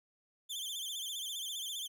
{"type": "tone with vibrato", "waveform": "sawtooth", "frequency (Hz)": 3322, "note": "G#7", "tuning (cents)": 0, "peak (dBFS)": -35, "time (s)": [0.49, 1.88], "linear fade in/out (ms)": 20, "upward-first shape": "sine", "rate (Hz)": 15, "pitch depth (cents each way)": 130, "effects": []}